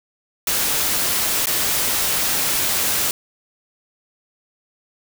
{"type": "noise with dropouts", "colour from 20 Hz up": "white", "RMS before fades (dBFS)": -20, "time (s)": [0.47, 3.11], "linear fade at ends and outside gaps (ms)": 2, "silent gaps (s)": [1.458, 1.469], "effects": []}